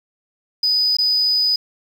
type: tone with dropouts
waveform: sine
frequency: 4978 Hz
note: D#8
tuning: in tune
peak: -13 dBFS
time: 0.63-1.56 s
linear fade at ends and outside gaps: 5 ms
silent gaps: 0.969-0.985 s
effects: tanh soft clip ceiling -11 dBFS + 7-bit